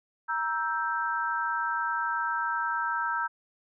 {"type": "chord", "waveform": "sine", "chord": "E diminished", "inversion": "second", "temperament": "equal with one note detuned", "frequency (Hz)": [941, 1318.5, 1568], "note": ["Bb5", "E6", "G6"], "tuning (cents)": [16, 0, 0], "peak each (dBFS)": -31, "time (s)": [0.28, 3.28], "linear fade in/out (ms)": 20, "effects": []}